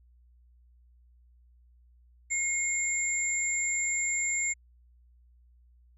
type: tone pair together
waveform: sine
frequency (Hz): 2153 / 7309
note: C7 / A#8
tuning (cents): +49 / -35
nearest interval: octave + major sixth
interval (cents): 2116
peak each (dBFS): -30 / -29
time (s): 2.3-4.54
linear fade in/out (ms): 20
effects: added 60 Hz sine -57 dBFS peak until 5.97 s